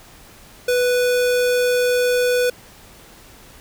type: tone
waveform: square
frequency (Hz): 493.9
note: B4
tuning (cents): 0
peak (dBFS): -16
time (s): 0.68-2.5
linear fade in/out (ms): 5
effects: pink hiss -45 dBFS RMS until 3.6 s